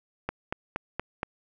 click train, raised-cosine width 0.5 ms, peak -14 dBFS, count 5, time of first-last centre 0.29-1.231 s, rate 4.25 Hz, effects none

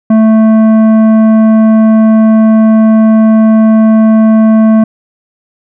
sine tone with tanh clipping, 220 Hz, A3, in tune, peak -4 dBFS, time 0.1-4.84 s, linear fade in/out 5 ms, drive 11 dB, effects none

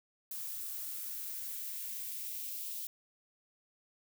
violet noise with high-pass filter sweep, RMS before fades -41 dBFS, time 0.31-2.87 s, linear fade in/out 2 ms, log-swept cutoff 880 to 3100 Hz, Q 1.7, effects none

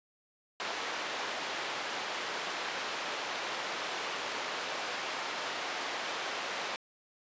pink band-pass noise, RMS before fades -37 dBFS, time 0.6-6.76 s, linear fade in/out 0 ms, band 580 to 4300 Hz, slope 12 dB/octave, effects resampled to 16000 Hz

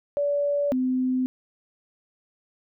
sine tone pair in turn, 575 / 256.1 Hz, D5 / C4, -37 / -37 cents, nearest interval octave + major second, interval 1400 cents, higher first, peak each -21 dBFS, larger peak neither, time 0.17-0.72 / 0.72-1.26 s, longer first, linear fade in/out 0 ms, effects none

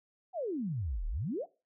sine exponential two-way sweep, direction down then up, 784 to 34.65 to 784 Hz, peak -32 dBFS, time 0.33-1.46 s, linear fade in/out 50 ms, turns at 1.07 s, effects noise-tail reverb RT60 0.3 s tail -20 dB re dry

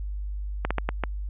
slowing click train, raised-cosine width 0.5 ms, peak -10 dBFS, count 5, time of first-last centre 0.65-1.037 s, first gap 56 ms, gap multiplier 1.38, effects added 50 Hz sine -29 dBFS peak until 1.29 s + resampled to 8000 Hz

